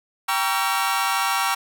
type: chord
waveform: sawtooth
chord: G diminished seventh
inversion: none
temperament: just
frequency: 784 / 940.8 / 1128.9 / 1354.7 Hz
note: G5 / Bb5 / Db6 / Fb6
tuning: 0 / +16 / +31 / +47 cents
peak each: -22 dBFS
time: 0.28-1.55 s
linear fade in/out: 10 ms
effects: none